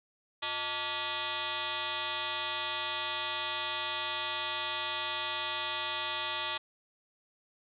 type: tone with frequency modulation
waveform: sine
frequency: 2217 Hz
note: C#7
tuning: in tune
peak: -32 dBFS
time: 0.42-6.58 s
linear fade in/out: 10 ms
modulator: 266 Hz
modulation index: 5.7
effects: none